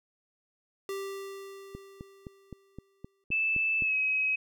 square tone with exponential decay, 392 Hz, G4, in tune, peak -33 dBFS, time 0.89-3.24 s, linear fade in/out 1 ms, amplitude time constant 510 ms
click train, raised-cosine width 3 ms, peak -27 dBFS, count 9, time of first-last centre 1.75-3.823 s, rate 3.86 Hz
sine tone with pitch glide, 2631 to 2546 Hz, E7 to D#7, -4 to +39 cents, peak -25 dBFS, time 3.31-4.36 s, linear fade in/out 10 ms, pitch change -57 cents, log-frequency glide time 3.81-3.95 s
effects none

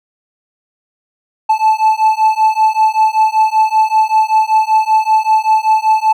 triangle beating tone pair, 870 / 875.2 Hz, A5 / A5, -20 / -9 cents, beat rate 5.2 Hz, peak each -10 dBFS, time 1.49-6.13 s, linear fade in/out 10 ms, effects none

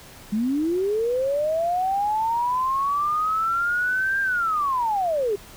sine linear two-way sweep, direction up then down, 201.7 to 1603 to 385.1 Hz, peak -20 dBFS, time 0.32-5.36 s, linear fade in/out 10 ms, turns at 4.21 s, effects pink hiss -45 dBFS RMS until 5.56 s

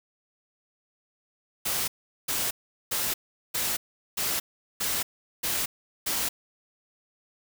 white noise bursts, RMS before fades -28 dBFS, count 8, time 1.65-6.29 s, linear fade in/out 10 ms, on 230 ms, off 400 ms, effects none

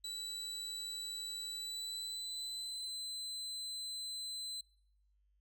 35% pulse tone with pitch glide, 3951 to 4050 Hz, B7 to B7, 0 to +43 cents, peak -39 dBFS, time 0.04-4.61 s, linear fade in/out 5 ms, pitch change +43 cents, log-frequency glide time 1.5-2.93 s, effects noise-tail reverb RT60 0.7 s tail -24 dB re dry + added 50 Hz sine -70 dBFS peak until 5.4 s

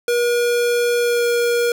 square tone with pitch glide, 479.4 to 475.8 Hz, A#4 to A#4, +48 to +35 cents, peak -16 dBFS, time 0.08-1.72 s, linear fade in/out 2 ms, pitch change -13 cents, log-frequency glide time 0.98-1.26 s, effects none

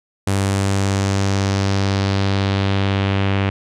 sawtooth tone with low-pass filter sweep, 98 Hz, G2, in tune, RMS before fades -18 dBFS, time 0.27-3.5 s, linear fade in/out 5 ms, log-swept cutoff 9500 to 2700 Hz, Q 1.9, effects none

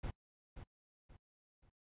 brown noise with echo, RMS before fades -41 dBFS, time 0.03-0.11 s, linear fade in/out 10 ms, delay 530 ms, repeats 3, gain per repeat -9 dB, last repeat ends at 1.7 s, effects noise-tail reverb RT60 0.1 s tail -24 dB re dry + resampled to 8000 Hz

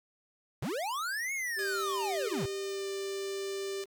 square linear two-way sweep, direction up then down, 90.9 to 2217 to 90.9 Hz, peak -33 dBFS, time 0.62-2.46 s, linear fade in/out 5 ms, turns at 1.33 s
sine tone, 392 Hz, G4, in tune, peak -34 dBFS, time 1.56-3.86 s, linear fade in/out 50 ms
5% pulse tone with pitch glide, 610 to 593.3 Hz, D#5 to D5, -34 to +18 cents, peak -30 dBFS, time 1.59-3.84 s, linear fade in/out 0 ms, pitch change -48 cents, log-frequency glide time 2.57-2.89 s
effects 10-bit

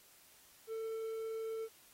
triangle tone, 446.2 Hz, A4, 24 cents sharp, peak -36 dBFS, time 0.67-1.69 s, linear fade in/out 50 ms, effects white hiss -63 dBFS RMS until 1.93 s + AAC 48 kbps

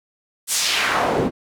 pink noise with band-pass filter sweep, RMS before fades -20 dBFS, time 0.47-1.31 s, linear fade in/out 50 ms, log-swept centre 10000 to 240 Hz, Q 1.3, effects none

